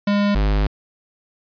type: tone pair in turn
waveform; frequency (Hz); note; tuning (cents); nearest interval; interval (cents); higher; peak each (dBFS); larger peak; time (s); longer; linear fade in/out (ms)
square; 203.6 / 50.9; G#3 / G#1; -34 / -34; 2 octaves; 2400; first; -16; neither; 0.07-0.35 / 0.35-0.67; second; 5
effects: resampled to 11025 Hz